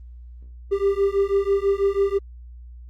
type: beating tone pair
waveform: triangle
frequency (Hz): 393.4 / 399.5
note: G4 / G4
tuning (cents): +6 / +33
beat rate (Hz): 6.1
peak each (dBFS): -19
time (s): 0.71-2.19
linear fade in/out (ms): 20
effects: added 60 Hz sine -38 dBFS peak until 2.89 s + Opus 24 kbps